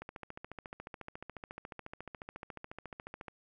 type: click train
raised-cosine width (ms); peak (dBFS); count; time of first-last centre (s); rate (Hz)
0.5; -28; 47; 0.02-3.282; 14.1
effects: none